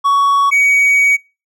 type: tone pair in turn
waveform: triangle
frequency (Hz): 1120 / 2256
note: C#6 / C#7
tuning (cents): +18 / +30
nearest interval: octave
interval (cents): 1212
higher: second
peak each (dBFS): -7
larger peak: neither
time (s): 0.04-0.51 / 0.51-1.17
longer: second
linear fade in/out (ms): 20
effects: noise-tail reverb RT60 0.3 s tail -24 dB re dry